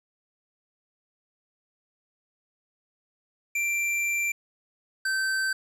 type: tone pair in turn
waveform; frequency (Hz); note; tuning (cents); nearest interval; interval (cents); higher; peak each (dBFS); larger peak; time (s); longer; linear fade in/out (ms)
square; 2357 / 1548.5; D7 / G6; +6 / -22; perfect fifth; 728; first; -25; neither; 3.55-4.32 / 5.05-5.53; first; 5
effects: low-pass 11000 Hz 12 dB/octave + 9-bit